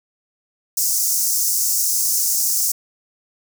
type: high-pass noise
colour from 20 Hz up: pink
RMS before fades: -19 dBFS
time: 0.77-2.72 s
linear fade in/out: 5 ms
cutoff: 5400 Hz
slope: 48 dB/octave
effects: none